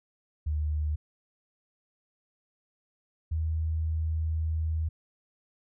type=tone pair in turn; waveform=sine; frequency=75.8 / 79.67 Hz; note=D#2 / D#2; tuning=-45 / +42 cents; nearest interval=minor second; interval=87 cents; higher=second; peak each=-26 / -26 dBFS; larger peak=neither; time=0.46-0.96 / 3.31-4.89 s; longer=second; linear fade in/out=10 ms; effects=none